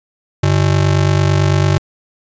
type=ring-modulated tone; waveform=square; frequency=120.7 Hz; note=B2; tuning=39 cents flat; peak=-8 dBFS; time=0.43-1.78 s; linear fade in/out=0 ms; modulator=24.5 Hz; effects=resampled to 16000 Hz